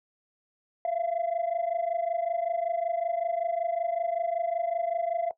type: tone pair together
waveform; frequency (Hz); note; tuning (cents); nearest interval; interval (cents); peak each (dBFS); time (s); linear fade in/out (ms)
sine; 669 / 694.3; E5 / F5; +25 / -10; minor second; 65; -27 / -28; 0.85-5.31; 2
effects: noise-tail reverb RT60 0.1 s tail -19 dB re dry + tanh soft clip ceiling -22 dBFS